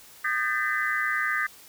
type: tone cluster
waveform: sine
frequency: 1221 / 1561 / 1681 / 1801 / 2013 Hz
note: D#6 / G6 / G#6 / A6 / B6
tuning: -33 / -8 / +20 / +40 / +33 cents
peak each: -30 / -29 / -34 / -30 / -30 dBFS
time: 0.24-1.47 s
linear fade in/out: 10 ms
effects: white hiss -50 dBFS RMS until 1.68 s